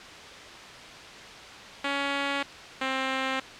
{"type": "tone pair in turn", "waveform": "5% pulse", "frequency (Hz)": [280, 264.3], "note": ["C#4", "C4"], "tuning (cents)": [18, 18], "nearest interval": "minor second", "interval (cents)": 100, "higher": "first", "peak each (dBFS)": -15, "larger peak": "neither", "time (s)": [[1.84, 2.43], [2.81, 3.4]], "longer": "neither", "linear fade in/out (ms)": 5, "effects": ["white hiss -43 dBFS RMS until 3.59 s", "low-pass 4000 Hz 12 dB/octave"]}